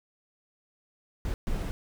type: noise bursts at uneven times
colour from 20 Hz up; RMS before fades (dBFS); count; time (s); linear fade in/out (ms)
brown; -30; 2; 1.25-1.34 / 1.47-1.71; 0
effects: none